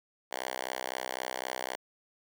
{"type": "tone with high-pass filter", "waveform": "5% pulse", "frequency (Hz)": 63.9, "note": "C2", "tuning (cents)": -40, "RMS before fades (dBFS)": -37, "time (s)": [0.31, 1.76], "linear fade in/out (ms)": 10, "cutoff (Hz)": 720, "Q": 0.98, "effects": []}